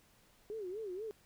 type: tone with vibrato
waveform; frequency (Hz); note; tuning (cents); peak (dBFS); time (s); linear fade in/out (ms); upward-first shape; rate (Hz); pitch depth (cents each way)
sine; 400.4; G4; +37; -39; 0.5-1.11; 0; sine; 4.1; 200
effects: pink hiss -67 dBFS RMS until 1.25 s